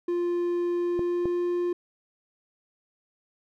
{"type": "tone with pitch glide", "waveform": "triangle", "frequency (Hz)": [349.2, 351.6], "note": ["F4", "F4"], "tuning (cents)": [0, 12], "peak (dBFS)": -22, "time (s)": [0.08, 1.73], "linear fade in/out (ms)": 5, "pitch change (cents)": 12, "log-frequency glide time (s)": [0.75, 1.44]}
{"type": "clicks", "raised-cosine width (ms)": 2, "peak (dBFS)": -19, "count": 2, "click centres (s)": [0.993, 1.256]}
{"effects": []}